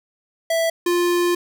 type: tone pair in turn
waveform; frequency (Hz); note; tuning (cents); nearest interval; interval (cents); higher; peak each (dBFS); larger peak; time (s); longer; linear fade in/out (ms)
square; 659.3 / 350.2; E5 / F4; 0 / +5; major seventh; 1095; first; -18 / -17; second; 0.5-0.7 / 0.86-1.35; second; 5
effects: none